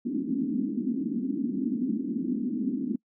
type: band-pass noise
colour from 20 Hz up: pink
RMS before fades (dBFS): -29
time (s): 0.05-2.96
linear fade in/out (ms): 10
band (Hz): 220 to 290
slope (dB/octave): 48
effects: noise-tail reverb RT60 0.1 s tail -25 dB re dry